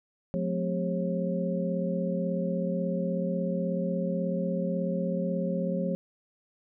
sine tone cluster, 179.1 / 215.5 / 257.5 / 398.6 / 541 Hz, F3 / A3 / C4 / G4 / C#5, +44 / -36 / -28 / +29 / -42 cents, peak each -29 / -35 / -38 / -38 / -32 dBFS, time 0.34-5.95 s, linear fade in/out 0 ms, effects none

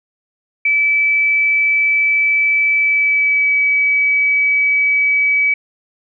sine tone with pitch glide, 2307 to 2283 Hz, D7 to D7, -31 to -50 cents, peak -11 dBFS, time 0.65-5.54 s, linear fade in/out 5 ms, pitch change -19 cents, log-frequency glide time 2.78-3.55 s, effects none

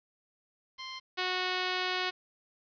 5% pulse tone pair in turn, 1046.5 / 367.2 Hz, C6 / F#4, 0 / -13 cents, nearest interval octave + tritone, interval 1813 cents, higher first, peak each -24 / -18 dBFS, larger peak second, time 0.78-1 / 1.17-2.11 s, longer second, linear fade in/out 20 ms, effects resampled to 11025 Hz + 10-bit

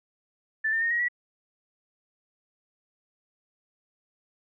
sine tone with pitch steps, 1760 / 1803.2 / 1847.5 / 1892.9 / 1939.4 Hz, A6 / A6 / A#6 / A#6 / B6, 0 / +42 / -16 / +26 / -32 cents, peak -23 dBFS, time 0.64-1.085 s, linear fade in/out 10 ms, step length 89 ms, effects none

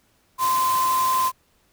sine tone in noise, 1035 Hz, C6, 19 cents flat, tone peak -18 dBFS, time 0.38-1.32 s, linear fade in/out 50 ms, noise white, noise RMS -30 dBFS, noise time 0.38-1.32 s, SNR +9 dB, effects pink hiss -63 dBFS RMS until 1.72 s

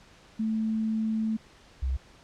sine tone pair in turn, 220 / 65.41 Hz, A3 / C2, 0 / 0 cents, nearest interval octave + major sixth, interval 2100 cents, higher first, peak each -25 dBFS, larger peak neither, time 0.39-1.37 / 1.82-1.97 s, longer first, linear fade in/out 10 ms, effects pink hiss -55 dBFS RMS until 2.23 s + low-pass 6000 Hz 12 dB/octave

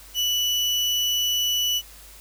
35% pulse tone, 2960 Hz, F#7, in tune, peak -19 dBFS, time 0.14-1.82 s, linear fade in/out 50 ms, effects added 50 Hz sine -48 dBFS peak until 2.2 s + white hiss -47 dBFS RMS until 2.2 s

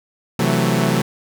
sawtooth chord, F# half-diminished seventh, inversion second, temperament equal with one note detuned, 130.81 / 164.81 / 185 / 220.9 Hz, C3 / E3 / F#3 / A3, 0 / 0 / 0 / +7 cents, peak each -17 dBFS, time 0.39-1.02 s, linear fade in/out 5 ms, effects none

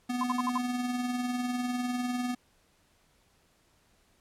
square tone with tremolo, 246.7 Hz, B3, 2 cents flat, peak -28 dBFS, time 0.09-2.35 s, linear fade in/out 10 ms, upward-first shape triangle, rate 20 Hz, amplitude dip 50%
sine tone bursts, 1030 Hz, C6, 28 cents flat, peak -26 dBFS, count 5, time 0.21-0.579 s, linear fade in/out 2 ms, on 25 ms, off 61 ms
effects pink hiss -67 dBFS RMS until 4.2 s + low-pass 12000 Hz 12 dB/octave

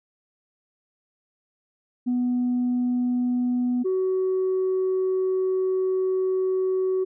sine tone pair in turn, 246.9 / 375 Hz, B3 / F#4, 0 / +23 cents, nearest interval perfect fifth, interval 723 cents, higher second, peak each -19 dBFS, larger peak neither, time 2.06-3.84 / 3.84-7.05 s, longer second, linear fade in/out 20 ms, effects tanh soft clip ceiling -18 dBFS

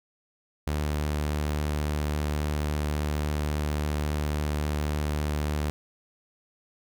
sawtooth tone, 74.7 Hz, D2, 30 cents sharp, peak -22 dBFS, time 0.67-5.7 s, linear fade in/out 0 ms, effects none

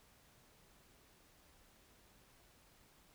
silence, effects pink hiss -67 dBFS RMS until 3.14 s

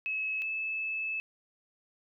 sine tone pair in turn, 2580 / 2611 Hz, E7 / E7, -38 / -17 cents, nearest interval unison, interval 21 cents, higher second, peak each -30 / -31 dBFS, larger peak first, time 0.06-0.42 / 0.42-1.2 s, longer second, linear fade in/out 0 ms, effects none

